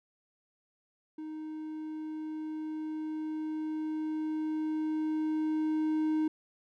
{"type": "tone with level ramp", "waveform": "triangle", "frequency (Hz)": 311.1, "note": "D#4", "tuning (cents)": 0, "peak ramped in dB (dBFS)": [-36, -24], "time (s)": [1.18, 6.28], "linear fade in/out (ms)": 5, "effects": []}